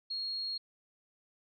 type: tone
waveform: sine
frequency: 4284 Hz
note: C8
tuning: 40 cents sharp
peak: -34 dBFS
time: 0.1-0.58 s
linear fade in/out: 10 ms
effects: none